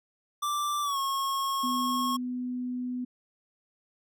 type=tone with pitch glide; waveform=square; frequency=1174.7 to 1089.7 Hz; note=D6 to C#6; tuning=0 to -30 cents; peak=-28 dBFS; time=0.42-2.17 s; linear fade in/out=10 ms; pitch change=-130 cents; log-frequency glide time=0.82-0.98 s
type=tone; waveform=sine; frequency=249.1 Hz; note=B3; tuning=15 cents sharp; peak=-30 dBFS; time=1.63-3.05 s; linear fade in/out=10 ms
effects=none